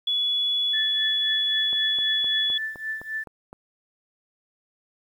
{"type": "tone", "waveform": "sine", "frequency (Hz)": 3402, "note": "G#7", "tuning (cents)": 41, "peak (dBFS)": -21, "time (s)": [0.07, 2.58], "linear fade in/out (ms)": 5}
{"type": "tone with tremolo", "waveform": "sine", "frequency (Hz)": 1760, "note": "A6", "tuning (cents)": 0, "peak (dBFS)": -25, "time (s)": [0.73, 3.24], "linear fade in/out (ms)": 10, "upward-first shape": "triangle", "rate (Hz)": 3.8, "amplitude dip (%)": 90}
{"type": "click train", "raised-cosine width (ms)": 1, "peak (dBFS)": -27, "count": 8, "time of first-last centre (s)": [1.73, 3.529], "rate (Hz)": 3.89}
{"effects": ["9-bit"]}